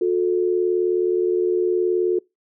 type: tone pair together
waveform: sine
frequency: 360.8 / 440 Hz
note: F#4 / A4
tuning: -44 / 0 cents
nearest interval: minor third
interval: 344 cents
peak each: -18 / -22 dBFS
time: 0.01-2.19 s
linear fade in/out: 5 ms
effects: noise-tail reverb RT60 0.2 s tail -24 dB re dry